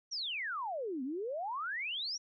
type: exponential two-way sweep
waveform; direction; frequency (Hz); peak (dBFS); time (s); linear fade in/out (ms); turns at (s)
sine; down then up; 5920 to 246.9 to 5920; -35; 0.11-2.18; 20; 1.03
effects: none